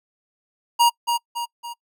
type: tone with echo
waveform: square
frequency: 946 Hz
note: A#5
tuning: 25 cents sharp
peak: -13 dBFS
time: 0.79-0.9 s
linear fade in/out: 20 ms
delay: 280 ms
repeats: 3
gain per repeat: -6 dB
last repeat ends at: 1.74 s
effects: noise-tail reverb RT60 0.1 s tail -25 dB re dry